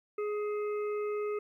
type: harmonic tone with a mistuned harmonic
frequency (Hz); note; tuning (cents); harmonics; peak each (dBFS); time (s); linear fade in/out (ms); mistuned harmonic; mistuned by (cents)
418.1; G#4; +12; 1 / 3 / 5 / 6; -31 / -42 / -50 / -52; 0.18-1.39; 5; 6; +38
effects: 12-bit